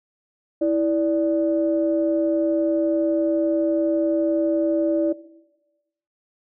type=tone pair together; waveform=sine; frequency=327 / 584.8 Hz; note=E4 / D5; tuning=-14 / -7 cents; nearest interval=minor seventh; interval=1007 cents; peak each=-19 / -20 dBFS; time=0.61-5.13 s; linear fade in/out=10 ms; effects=noise-tail reverb RT60 1.0 s tail -18 dB re dry + tanh soft clip ceiling -9 dBFS